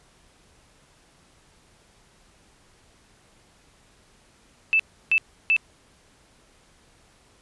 sine tone bursts, 2637 Hz, E7, in tune, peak -16 dBFS, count 3, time 4.73-5.565 s, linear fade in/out 0 ms, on 65 ms, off 320 ms, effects pink hiss -58 dBFS RMS until 7.41 s + resampled to 24000 Hz

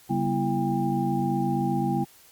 sine tone cluster, 138.8 / 194.2 / 242.1 / 333.5 / 800 Hz, C#3 / G3 / B3 / E4 / G5, +3 / -16 / -34 / +20 / +35 cents, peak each -29 dBFS, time 0.09-2.05 s, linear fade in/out 20 ms, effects white hiss -54 dBFS RMS until 2.31 s + Opus 48 kbps

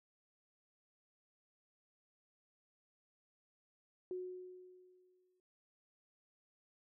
sine tone with exponential decay, 365.8 Hz, F#4, 20 cents flat, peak -38 dBFS, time 4.11-5.4 s, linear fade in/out 1 ms, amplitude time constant 280 ms, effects none

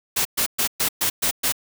white noise bursts, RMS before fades -21 dBFS, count 7, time 0.16-1.524 s, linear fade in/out 10 ms, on 92 ms, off 120 ms, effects none

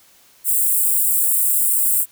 white high-pass noise, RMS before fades -17 dBFS, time 0.44-2.06 s, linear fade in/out 50 ms, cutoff 7700 Hz, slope 96 dB/octave, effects white hiss -52 dBFS RMS until 2.11 s

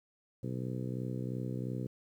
harmonic tone, 62.9 Hz, B1, 32 cents sharp, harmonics 2 / 3 / 4 / 5 / 6 / 7 / 8, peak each -37 / -41 / -43 / -45 / -47 / -48 / -49 dBFS, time 0.43-1.87 s, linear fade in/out 5 ms, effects 11-bit

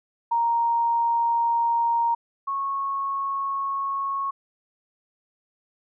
sine tone pair in turn, 933 / 1099.7 Hz, A#5 / C#6, +1 / -14 cents, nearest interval minor third, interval 285 cents, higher second, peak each -19 / -24 dBFS, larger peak first, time 0.31-2.15 / 2.47-4.31 s, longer neither, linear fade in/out 10 ms, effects none

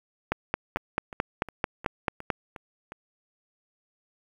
two click trains, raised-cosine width 0.5 ms, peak -9 / -24 dBFS, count 10 / 7, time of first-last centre 0.32-2.302 / 0.77-2.921 s, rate 4.54 / 2.79 Hz, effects 8-bit

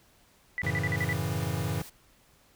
sine tone bursts, 1975.5 Hz, B6, in tune, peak -28 dBFS, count 7, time 0.58-1.128 s, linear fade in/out 0 ms, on 38 ms, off 47 ms
square chord, F# minor seventh, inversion none, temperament equal, 92.5 / 110 / 138.59 / 164.81 Hz, F#2 / A2 / C#3 / E3, 0 / 0 / 0 / 0 cents, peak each -35 dBFS, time 0.63-1.82 s, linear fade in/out 5 ms
white noise, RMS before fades -47 dBFS, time 0.97-1.9 s, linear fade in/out 10 ms
effects pink hiss -62 dBFS RMS until 2.55 s

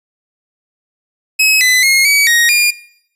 sawtooth tone with pitch steps, 2560 / 2010 / 2151 / 2275 / 1878 / 2416 Hz, D#7 / B6 / C7 / C#7 / A#6 / D7, +49 / +30 / +47 / +44 / +12 / +48 cents, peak -5 dBFS, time 1.39-2.71 s, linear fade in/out 10 ms, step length 220 ms, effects noise-tail reverb RT60 0.7 s tail -21 dB re dry + resampled to 32000 Hz

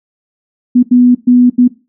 sine tone bursts at uneven times, 246.5 Hz, B3, 3 cents flat, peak -3 dBFS, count 4, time 0.75-0.83 / 0.91-1.15 / 1.27-1.5 / 1.58-1.68 s, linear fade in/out 10 ms, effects noise-tail reverb RT60 0.3 s tail -18 dB re dry

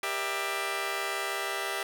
10% pulse chord, E half-diminished seventh, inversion first, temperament just, 395.6 / 474.7 / 593.3 / 659.3 Hz, G4 / Bb4 / D5 / E5, +16 / +31 / +18 / 0 cents, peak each -26 / -31 / -31 / -27 dBFS, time 0.03-1.83 s, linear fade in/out 2 ms, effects none

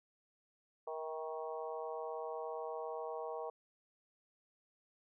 harmonic tone with a mistuned harmonic, 157.6 Hz, D#3, 23 cents sharp, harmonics 3 / 4 / 5 / 6 / 7, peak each -43 / -45 / -47 / -49 / -50 dBFS, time 0.87-3.5 s, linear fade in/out 5 ms, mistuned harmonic 4, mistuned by +26 cents, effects none

